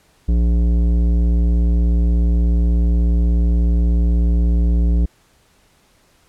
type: tone with tanh clipping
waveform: sine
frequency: 58.27 Hz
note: A#1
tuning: in tune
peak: -14 dBFS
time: 0.28-5.06 s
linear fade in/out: 10 ms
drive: 13 dB
effects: pink hiss -56 dBFS RMS until 6.28 s + low-pass 12000 Hz 12 dB/octave